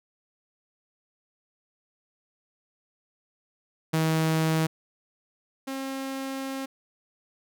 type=tone pair in turn; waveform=sawtooth; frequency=159.7 / 268.6 Hz; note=D#3 / C4; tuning=+45 / +46 cents; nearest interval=major sixth; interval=901 cents; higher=second; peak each=-18 / -27 dBFS; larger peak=first; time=3.93-4.67 / 5.67-6.66 s; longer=second; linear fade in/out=10 ms; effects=none